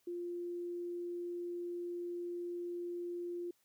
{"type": "tone", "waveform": "sine", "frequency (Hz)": 349.2, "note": "F4", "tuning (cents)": 0, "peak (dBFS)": -38, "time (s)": [0.07, 3.51], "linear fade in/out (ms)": 5, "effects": ["white hiss -75 dBFS RMS until 3.64 s"]}